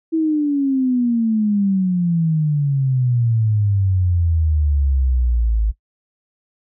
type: exponential sweep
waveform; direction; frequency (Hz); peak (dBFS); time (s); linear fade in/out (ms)
sine; down; 327.1 to 52.2; -14; 0.12-5.72; 20
effects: noise-tail reverb RT60 0.1 s tail -18 dB re dry